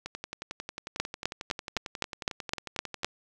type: two click trains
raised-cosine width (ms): 0.2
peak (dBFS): -19 / -9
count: 34 / 9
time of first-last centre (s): 0.06-3.033 / 1-3.046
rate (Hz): 11.1 / 3.91
effects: none